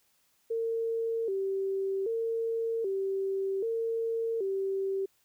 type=tone with vibrato; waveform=sine; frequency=420.4 Hz; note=G#4; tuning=21 cents sharp; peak=-28 dBFS; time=0.5-5.06 s; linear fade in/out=10 ms; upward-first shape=square; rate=0.64 Hz; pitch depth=140 cents each way; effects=white hiss -70 dBFS RMS until 5.24 s

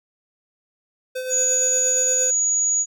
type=tone with tremolo; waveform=square; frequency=512 Hz; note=C5; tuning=38 cents flat; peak=-25 dBFS; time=1.15-2.31 s; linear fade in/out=10 ms; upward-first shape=sine; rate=8.6 Hz; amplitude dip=40%
type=tone; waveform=sine; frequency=6790 Hz; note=G#8; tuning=37 cents sharp; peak=-17 dBFS; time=1.29-2.86 s; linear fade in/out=50 ms
effects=none

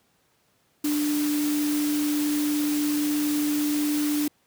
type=tone in noise; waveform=sine; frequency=296 Hz; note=D4; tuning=14 cents sharp; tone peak=-22 dBFS; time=0.84-4.28 s; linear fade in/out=5 ms; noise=white; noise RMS=-33 dBFS; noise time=0.84-4.28 s; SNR=+8 dB; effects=pink hiss -66 dBFS RMS until 4.46 s + high-pass 100 Hz 12 dB/octave

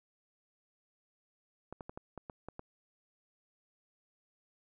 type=clicks; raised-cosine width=1 ms; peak=-29 dBFS; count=8; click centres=1.726 / 1.808 / 1.895 / 1.975 / 2.177 / 2.298 / 2.486 / 2.594 s; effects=none

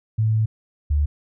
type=tone pair in turn; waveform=sine; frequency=109.8 / 73.28 Hz; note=A2 / D2; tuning=-3 / -3 cents; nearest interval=perfect fifth; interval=700 cents; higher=first; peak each=-16 dBFS; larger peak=neither; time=0.18-0.46 / 0.9-1.06 s; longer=first; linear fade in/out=10 ms; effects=none

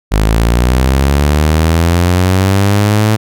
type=linear sweep; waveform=sawtooth; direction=up; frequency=50.8 to 109.6 Hz; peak=-4 dBFS; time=0.11-3.17 s; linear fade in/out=20 ms; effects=none

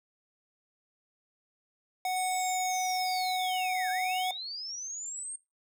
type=tone; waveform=square; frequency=740 Hz; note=F#5; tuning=in tune; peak=-29 dBFS; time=2.05-4.31 s; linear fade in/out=2 ms
type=linear two-way sweep; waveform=sine; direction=down then up; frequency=8690 to 1568 to 8690 Hz; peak=-36 dBFS; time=2.16-5.36 s; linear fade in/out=5 ms; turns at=3.9 s
effects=noise-tail reverb RT60 0.2 s tail -17 dB re dry

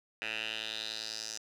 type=tone with band-pass filter sweep; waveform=10% pulse; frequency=110.2 Hz; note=A2; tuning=3 cents sharp; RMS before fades=-39 dBFS; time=0.22-1.38 s; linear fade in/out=0 ms; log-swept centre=2400 to 5900 Hz; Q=4; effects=none

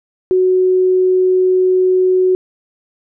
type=tone; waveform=sine; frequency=370.1 Hz; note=F#4; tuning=in tune; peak=-9 dBFS; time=0.31-2.35 s; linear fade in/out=0 ms; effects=none

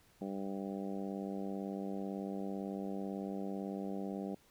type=harmonic tone; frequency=98 Hz; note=G2; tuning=in tune; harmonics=2 / 3 / 4 / 5 / 6 / 7 / 8; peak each=-40 / -44 / -46 / -48 / -50 / -51 / -52 dBFS; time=0.21-4.35 s; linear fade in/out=5 ms; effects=pink hiss -67 dBFS RMS until 4.5 s

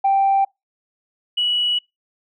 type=tone pair in turn; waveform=sine; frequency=784 / 2934 Hz; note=G5 / F#7; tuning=0 / -15 cents; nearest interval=octave + major seventh; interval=2285 cents; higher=second; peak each=-12 / -16 dBFS; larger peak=first; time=0.04-0.45 / 1.37-1.79 s; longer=second; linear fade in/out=10 ms; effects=noise-tail reverb RT60 0.2 s tail -26 dB re dry + tanh soft clip ceiling -10 dBFS

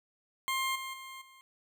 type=tone with level steps; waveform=20% pulse; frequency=1060 Hz; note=C6; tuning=22 cents sharp; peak=-25 / -33 / -39 / -50 dBFS; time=0.48-1.41 s; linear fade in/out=0 ms; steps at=0.75 / 0.93 / 1.21 s; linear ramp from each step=10 ms; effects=none

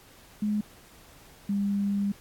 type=tone pair in turn; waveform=sine; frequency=209.8 / 200.8 Hz; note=G#3 / G3; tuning=+18 / +42 cents; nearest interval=minor second; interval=76 cents; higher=first; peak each=-24 dBFS; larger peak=neither; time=0.42-0.61 / 1.49-2.12 s; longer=second; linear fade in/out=5 ms; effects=pink hiss -54 dBFS RMS until 2.2 s + AAC 64 kbps

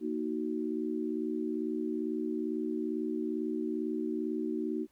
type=chord; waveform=sine; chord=D# minor; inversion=second; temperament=just; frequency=233.3 / 311.1 / 373.4 Hz; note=A#3 / D#4 / F#4; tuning=+2 / 0 / +16 cents; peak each=-36 / -34 / -36 dBFS; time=0-4.87 s; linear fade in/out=50 ms; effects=pink hiss -71 dBFS RMS until 4.91 s

